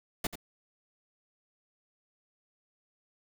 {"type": "noise with echo", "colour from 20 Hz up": "pink", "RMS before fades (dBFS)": -31, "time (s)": [0.24, 0.27], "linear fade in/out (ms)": 5, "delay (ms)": 86, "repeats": 1, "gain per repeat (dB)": -11, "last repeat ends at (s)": 0.356, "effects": []}